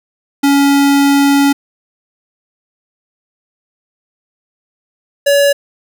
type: tone pair in turn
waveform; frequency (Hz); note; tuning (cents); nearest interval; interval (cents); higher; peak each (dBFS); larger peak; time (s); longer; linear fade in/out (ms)
square; 280.7 / 566.9; C#4 / C#5; +22 / +39; octave; 1217; second; -8; neither; 0.43-1.53 / 5.26-5.53; first; 10
effects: none